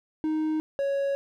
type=tone pair in turn; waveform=triangle; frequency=311.6 / 555.2 Hz; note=D#4 / C#5; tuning=+3 / +3 cents; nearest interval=minor seventh; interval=1000 cents; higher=second; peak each=-22 dBFS; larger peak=neither; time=0.24-0.6 / 0.79-1.15 s; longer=neither; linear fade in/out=0 ms; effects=none

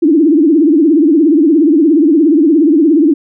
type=tone with vibrato; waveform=sine; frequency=309.3 Hz; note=D#4; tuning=10 cents flat; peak=-5 dBFS; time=0.02-3.14 s; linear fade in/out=10 ms; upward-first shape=triangle; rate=17 Hz; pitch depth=220 cents each way; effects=none

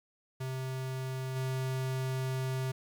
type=tone with level steps; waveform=square; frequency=130.81 Hz; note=C3; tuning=in tune; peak=-35 / -32 dBFS; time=0.4-2.72 s; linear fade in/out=10 ms; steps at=1.35 s; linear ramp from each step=20 ms; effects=11-bit

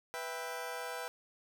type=chord; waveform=20% pulse; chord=E minor; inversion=second; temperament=just; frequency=494.4 / 659.3 / 791.1 Hz; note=B4 / E5 / G5; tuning=+2 / 0 / +16 cents; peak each=-37 / -39 / -39 dBFS; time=0.14-1.08 s; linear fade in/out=0 ms; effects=none

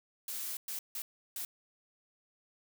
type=noise bursts at uneven times; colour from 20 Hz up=blue; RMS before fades=-39 dBFS; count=4; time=0.28-0.57 / 0.68-0.79 / 0.95-1.02 / 1.36-1.45 s; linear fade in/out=2 ms; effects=none

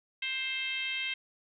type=tone with frequency modulation; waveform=sine; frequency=2637 Hz; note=E7; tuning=in tune; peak=-31 dBFS; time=0.22-1.14 s; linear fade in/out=5 ms; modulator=530 Hz; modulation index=1.4; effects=none

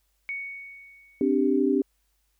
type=tone with exponential decay; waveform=sine; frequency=2227 Hz; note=C#7; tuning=7 cents sharp; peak=-28 dBFS; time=0.29-1.58 s; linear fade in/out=0 ms; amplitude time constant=280 ms
type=chord; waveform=sine; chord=C suspended second; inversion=none; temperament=equal; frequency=261.6 / 293.7 / 392 Hz; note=C4 / D4 / G4; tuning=0 / 0 / 0 cents; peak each=-24 dBFS; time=1.21-1.82 s; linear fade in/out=2 ms
effects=added 50 Hz sine -70 dBFS peak until 2.39 s + white hiss -73 dBFS RMS until 2.39 s

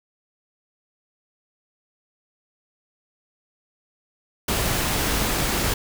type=noise; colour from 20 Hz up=pink; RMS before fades=-23 dBFS; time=4.48-5.74 s; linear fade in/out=5 ms; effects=none

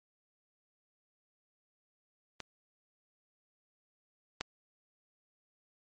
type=clicks; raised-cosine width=0.2 ms; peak=-22 / -16 dBFS; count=2; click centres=2.403 / 4.41 s; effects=MP3 48 kbps

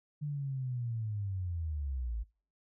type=linear sweep; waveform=sine; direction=down; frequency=149.9 to 51.91 Hz; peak=-33 dBFS; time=0.21-2.24 s; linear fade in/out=20 ms; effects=noise-tail reverb RT60 0.4 s tail -25 dB re dry

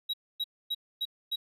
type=tone bursts; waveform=triangle; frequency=3850 Hz; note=B7; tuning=45 cents flat; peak=-27 dBFS; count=5; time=0.09-1.36 s; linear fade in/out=10 ms; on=46 ms; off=260 ms; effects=none

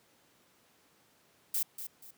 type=noise with echo; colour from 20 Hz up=violet; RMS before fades=-31 dBFS; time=1.54-1.63 s; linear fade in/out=5 ms; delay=240 ms; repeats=2; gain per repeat=-10 dB; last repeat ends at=2.11 s; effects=pink hiss -66 dBFS RMS until 2.17 s + high-pass 150 Hz 12 dB/octave

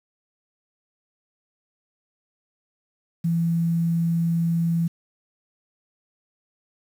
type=tone with quantisation; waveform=sine; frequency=167.5 Hz; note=E3; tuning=28 cents sharp; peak=-19 dBFS; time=3.24-4.88 s; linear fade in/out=10 ms; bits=8; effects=none

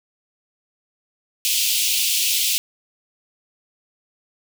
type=high-pass noise; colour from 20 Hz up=pink; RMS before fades=-20 dBFS; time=1.45-2.58 s; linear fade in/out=0 ms; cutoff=2600 Hz; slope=48 dB/octave; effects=none

